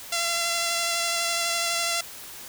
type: tone with vibrato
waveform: 5% pulse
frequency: 681 Hz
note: F5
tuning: 44 cents flat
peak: -12 dBFS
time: 0.12-2.01 s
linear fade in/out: 5 ms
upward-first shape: square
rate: 12 Hz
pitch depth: 11 cents each way
effects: white hiss -41 dBFS RMS until 2.48 s